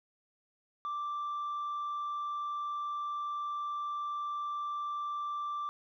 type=tone with tanh clipping; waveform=triangle; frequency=1174.7 Hz; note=D6; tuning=in tune; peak=-34 dBFS; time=0.85-5.69 s; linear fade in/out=0 ms; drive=6 dB; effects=none